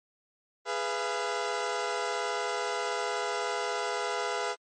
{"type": "chord", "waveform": "20% pulse", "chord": "F diminished", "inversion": "first", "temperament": "equal with one note detuned", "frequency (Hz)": [415.3, 493.9, 682.5], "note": ["Ab4", "Cb5", "F5"], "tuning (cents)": [0, 0, -40], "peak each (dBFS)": -29, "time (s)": [0.65, 4.56], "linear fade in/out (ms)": 50, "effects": ["MP3 32 kbps"]}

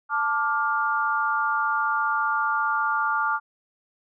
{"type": "chord", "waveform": "sine", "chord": "D minor", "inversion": "second", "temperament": "just", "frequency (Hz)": [881, 1174.7, 1409.6], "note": ["A5", "D6", "F6"], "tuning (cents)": [2, 0, 16], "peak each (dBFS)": [-27, -25, -25], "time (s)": [0.09, 3.4], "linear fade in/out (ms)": 50, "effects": []}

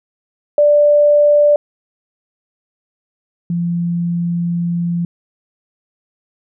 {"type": "tone pair in turn", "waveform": "sine", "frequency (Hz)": [588, 171.91], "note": ["D5", "F3"], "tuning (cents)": [2, -27], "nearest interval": "octave + major sixth", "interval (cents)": 2129, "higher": "first", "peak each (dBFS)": [-7, -15], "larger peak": "first", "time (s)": [[0.58, 1.56], [3.5, 5.05]], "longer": "second", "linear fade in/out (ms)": 2, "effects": []}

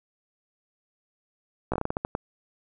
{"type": "slowing click train", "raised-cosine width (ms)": 1, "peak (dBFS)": -13, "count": 10, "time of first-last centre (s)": [1.72, 2.151], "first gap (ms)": 16, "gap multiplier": 1.26, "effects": []}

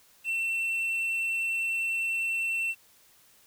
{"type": "tone with quantisation", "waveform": "triangle", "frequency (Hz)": 2695, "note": "E7", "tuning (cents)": 38, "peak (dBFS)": -25, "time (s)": [0.24, 2.75], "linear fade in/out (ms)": 50, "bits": 9, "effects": ["white hiss -60 dBFS RMS until 3.46 s"]}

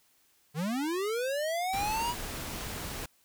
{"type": "linear sweep", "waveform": "square", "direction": "up", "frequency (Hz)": [140, 987.8], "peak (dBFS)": -30, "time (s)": [0.54, 2.15], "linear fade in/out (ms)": 50}
{"type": "noise", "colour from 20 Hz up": "pink", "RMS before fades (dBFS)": -38, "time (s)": [1.73, 3.06], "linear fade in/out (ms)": 5}
{"effects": ["white hiss -67 dBFS RMS until 3.24 s"]}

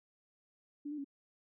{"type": "tone with pitch steps", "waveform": "sine", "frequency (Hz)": [290.4, 299.3, 279.1], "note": ["D4", "D4", "C#4"], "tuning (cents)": [-19, 33, 12], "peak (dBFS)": -38, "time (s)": [0.85, 1.045], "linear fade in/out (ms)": 10, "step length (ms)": 65, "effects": []}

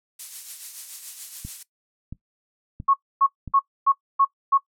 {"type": "noise with tremolo", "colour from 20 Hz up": "violet", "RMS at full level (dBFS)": -29, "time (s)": [0.19, 1.63], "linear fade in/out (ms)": 5, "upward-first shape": "triangle", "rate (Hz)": 7, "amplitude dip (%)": 55}
{"type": "click train", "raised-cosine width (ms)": 5, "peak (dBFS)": -22, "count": 4, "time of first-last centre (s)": [1.45, 3.477], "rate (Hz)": 1.48}
{"type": "tone bursts", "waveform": "sine", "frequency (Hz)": 1100, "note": "C#6", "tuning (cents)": -14, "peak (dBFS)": -14, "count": 6, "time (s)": [2.88, 4.578], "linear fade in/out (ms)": 10, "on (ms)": 58, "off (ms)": 270}
{"effects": ["noise-tail reverb RT60 0.1 s tail -18 dB re dry", "low-pass 10000 Hz 12 dB/octave"]}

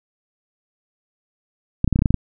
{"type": "clicks", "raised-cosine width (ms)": 5, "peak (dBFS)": -4, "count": 9, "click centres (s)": [1.844, 1.877, 1.927, 1.959, 1.991, 2.021, 2.058, 2.106, 2.143], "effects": []}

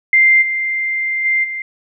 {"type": "tone with level steps", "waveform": "sine", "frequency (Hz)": 2093, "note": "C7", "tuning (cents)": 0, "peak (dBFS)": [-7, -16, -12, -21], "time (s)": [0.13, 1.62], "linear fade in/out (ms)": 2, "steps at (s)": [0.41, 1.24, 1.43], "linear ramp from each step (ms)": 20, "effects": []}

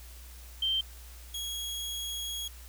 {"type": "tone pair in turn", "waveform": ["sine", "sawtooth"], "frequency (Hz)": [3136, 3312], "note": ["G7", "G#7"], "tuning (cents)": [0, -5], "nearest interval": "minor second", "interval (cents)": 95, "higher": "second", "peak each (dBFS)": [-26, -31], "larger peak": "first", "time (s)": [[0.62, 0.81], [1.34, 2.48]], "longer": "second", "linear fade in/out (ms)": 5, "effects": ["added 60 Hz sine -46 dBFS peak until 2.68 s", "white hiss -53 dBFS RMS until 2.68 s"]}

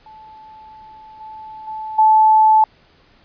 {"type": "tone with level steps", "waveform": "sine", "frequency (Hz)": 870, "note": "A5", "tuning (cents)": -20, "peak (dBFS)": [-38, -32, -25, -8], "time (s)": [0.06, 2.64], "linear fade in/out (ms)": 2, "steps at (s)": [1.2, 1.67, 1.98], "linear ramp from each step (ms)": 10, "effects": ["pink hiss -53 dBFS RMS until 3.24 s", "resampled to 11025 Hz"]}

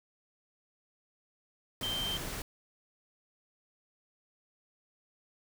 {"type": "tone in noise", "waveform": "sine", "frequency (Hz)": 3136, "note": "G7", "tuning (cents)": 0, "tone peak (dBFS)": -33, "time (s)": [1.83, 2.17], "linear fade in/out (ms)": 2, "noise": "pink", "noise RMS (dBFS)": -39, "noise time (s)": [1.81, 2.42], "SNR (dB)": 3, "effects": []}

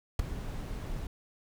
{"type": "noise with ADSR envelope", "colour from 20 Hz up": "brown", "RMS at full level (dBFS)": -21, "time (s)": [0.19, 1.07], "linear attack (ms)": 4, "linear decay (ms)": 9, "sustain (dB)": -16, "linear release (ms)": 4, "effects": []}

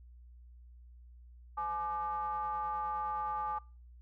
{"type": "ring-modulated tone", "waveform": "triangle", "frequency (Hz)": 169.2, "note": "E3", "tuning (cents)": 45, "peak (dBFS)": -28, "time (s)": [1.57, 3.59], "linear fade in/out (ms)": 10, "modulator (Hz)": 1020, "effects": ["noise-tail reverb RT60 0.4 s tail -26 dB re dry", "added 60 Hz sine -52 dBFS peak until 4.01 s"]}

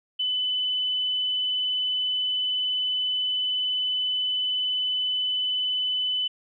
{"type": "tone", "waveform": "sine", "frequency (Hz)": 3007, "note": "F#7", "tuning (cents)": 27, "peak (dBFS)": -23, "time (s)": [0.19, 6.28], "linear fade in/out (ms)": 10, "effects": []}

